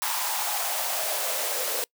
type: noise with high-pass filter sweep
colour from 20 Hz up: white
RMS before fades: -28 dBFS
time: 0.02-1.84 s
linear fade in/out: 0 ms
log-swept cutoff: 930 to 480 Hz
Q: 4.5
effects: noise-tail reverb RT60 0.1 s tail -26 dB re dry